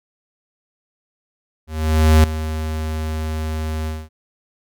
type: tone with ADSR envelope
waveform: square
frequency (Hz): 78.4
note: D#2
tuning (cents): +14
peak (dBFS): -8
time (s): 1.67-4.09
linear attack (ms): 570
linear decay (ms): 3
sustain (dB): -14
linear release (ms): 220
effects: none